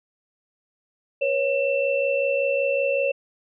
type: tone cluster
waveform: sine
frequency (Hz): 487.7 / 553 / 2680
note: B4 / C#5 / E7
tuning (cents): -22 / -4 / +28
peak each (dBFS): -28 / -21 / -27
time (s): 1.21-3.12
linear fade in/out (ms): 10
effects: none